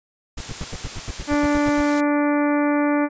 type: noise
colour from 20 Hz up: white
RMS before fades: -34 dBFS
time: 0.37-2.01 s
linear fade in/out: 10 ms
type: noise bursts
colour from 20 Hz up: brown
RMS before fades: -27 dBFS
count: 13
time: 0.37-1.815 s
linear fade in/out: 10 ms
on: 41 ms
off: 76 ms
type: harmonic tone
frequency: 292.2 Hz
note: D4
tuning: 9 cents flat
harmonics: 1 / 2 / 3 / 4 / 5 / 6 / 7 / 8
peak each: -18 / -24 / -28 / -30 / -32 / -34 / -35 / -36 dBFS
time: 1.27-3.09 s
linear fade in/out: 50 ms
effects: resampled to 16000 Hz